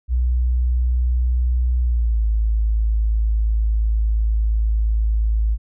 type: tone with pitch glide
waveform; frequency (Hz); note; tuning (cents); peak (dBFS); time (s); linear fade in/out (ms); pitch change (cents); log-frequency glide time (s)
sine; 61.3 to 54.3; B1 to A1; -12 to -22; -15; 0.08-5.58; 50; -210; 1.81-2.23
effects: none